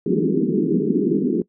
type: band-pass noise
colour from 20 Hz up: white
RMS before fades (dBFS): -19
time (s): 0.06-1.42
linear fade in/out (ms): 5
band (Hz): 160 to 420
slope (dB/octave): 96
effects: noise-tail reverb RT60 0.1 s tail -21 dB re dry